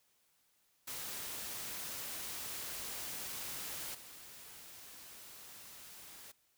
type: noise with level steps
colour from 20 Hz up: white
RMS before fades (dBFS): -43 / -53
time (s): 0.87-6.32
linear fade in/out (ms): 10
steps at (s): 3.94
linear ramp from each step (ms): 10
effects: white hiss -74 dBFS RMS until 6.57 s